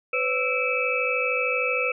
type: tone cluster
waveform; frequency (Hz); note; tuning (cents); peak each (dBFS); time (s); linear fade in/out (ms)
sine; 503 / 556 / 1322 / 2322 / 2602; B4 / C#5 / E6 / D7 / E7; +32 / +5 / +5 / -20 / -23; -27 / -34 / -30 / -28 / -26; 0.13-1.92; 5
effects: none